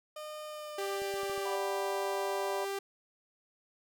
30% pulse tone with pitch glide, 609 to 581.5 Hz, D#5 to D5, -37 to -17 cents, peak -38 dBFS, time 0.16-1.56 s, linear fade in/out 5 ms, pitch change -80 cents, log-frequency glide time 0.46-1.43 s
sawtooth tone, 394.3 Hz, G4, 10 cents sharp, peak -30 dBFS, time 0.78-2.79 s, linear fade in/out 5 ms
clicks, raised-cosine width 2 ms, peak -37 dBFS, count 5, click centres 1.019 / 1.14 / 1.233 / 1.297 / 1.378 s
sine chord, B minor, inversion first, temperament equal, 587.3 / 740 / 987.8 Hz, D5 / F#5 / B5, 0 / 0 / 0 cents, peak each -37 / -41 / -39 dBFS, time 1.45-2.65 s, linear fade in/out 10 ms
effects none

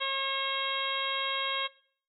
harmonic tone, 542 Hz, C#5, 39 cents flat, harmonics 1 / 2 / 3 / 4 / 5 / 6 / 7, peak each -38 / -35 / -39 / -37 / -40 / -34 / -37 dBFS, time 0-1.68 s, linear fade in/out 20 ms, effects noise-tail reverb RT60 0.5 s tail -18 dB re dry

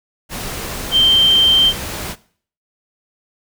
sine tone in noise, 3136 Hz, G7, in tune, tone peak -9 dBFS, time 0.91-1.73 s, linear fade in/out 50 ms, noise pink, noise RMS -26 dBFS, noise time 0.29-2.16 s, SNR +14 dB, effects noise-tail reverb RT60 0.5 s tail -19 dB re dry

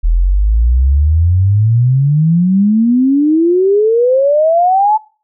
sine exponential sweep, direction up, 39.64 to 880 Hz, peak -7 dBFS, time 0.03-4.98 s, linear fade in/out 20 ms, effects noise-tail reverb RT60 0.4 s tail -24 dB re dry

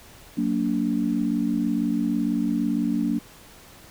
sine chord, Gb augmented, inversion none, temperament just, 185 / 231.2 / 289.1 Hz, Gb3 / Bb3 / D4, 0 / -14 / -27 cents, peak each -28 / -24 / -25 dBFS, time 0.37-3.19 s, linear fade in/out 10 ms, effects pink hiss -48 dBFS RMS until 3.9 s

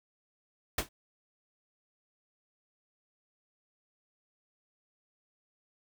pink noise with exponential decay, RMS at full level -25 dBFS, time 0.78-0.89 s, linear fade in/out 5 ms, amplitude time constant 23 ms, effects none

